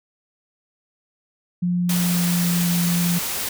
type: tone with pitch glide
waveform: sine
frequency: 177.1 to 173.46 Hz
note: F3 to F3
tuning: +24 to -11 cents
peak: -18 dBFS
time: 1.62-3.19 s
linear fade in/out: 10 ms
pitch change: -35 cents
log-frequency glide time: 1.79-2.68 s
type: noise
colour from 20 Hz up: white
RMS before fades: -26 dBFS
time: 1.89-3.49 s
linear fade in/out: 5 ms
effects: none